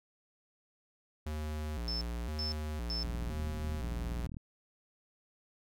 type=tone with vibrato; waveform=square; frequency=67 Hz; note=C2; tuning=42 cents sharp; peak=-36 dBFS; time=1.26-4.27 s; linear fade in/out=5 ms; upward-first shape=square; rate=0.98 Hz; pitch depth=230 cents each way
type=tone bursts; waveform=sine; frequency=5274 Hz; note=E8; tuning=in tune; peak=-35 dBFS; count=3; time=1.88-3.03 s; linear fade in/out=0 ms; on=130 ms; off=380 ms
type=click train; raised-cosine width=5 ms; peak=-31 dBFS; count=54; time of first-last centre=3.05-4.368 s; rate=40.2 Hz
effects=none